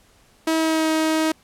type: tone with pitch glide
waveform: sawtooth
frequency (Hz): 321.5 to 316.3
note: E4 to D#4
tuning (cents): -43 to +29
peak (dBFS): -14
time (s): 0.47-1.32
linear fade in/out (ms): 5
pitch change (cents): -28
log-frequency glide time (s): 0.58-0.9
effects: pink hiss -56 dBFS RMS until 1.43 s + low-pass 12000 Hz 12 dB/octave